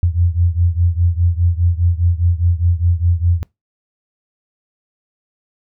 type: beating tone pair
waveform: sine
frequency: 84.8 / 89.7 Hz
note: E2 / F2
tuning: +50 / +47 cents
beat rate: 4.9 Hz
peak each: -14 / -16 dBFS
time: 0.03-3.43 s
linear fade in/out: 0 ms
effects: noise-tail reverb RT60 0.2 s tail -24 dB re dry